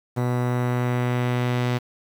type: tone with low-pass filter sweep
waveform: sawtooth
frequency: 123.3 Hz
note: B2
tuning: 2 cents flat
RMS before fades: -23 dBFS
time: 0.16-1.79 s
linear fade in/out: 20 ms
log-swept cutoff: 1100 to 4200 Hz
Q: 0.94
effects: 7-bit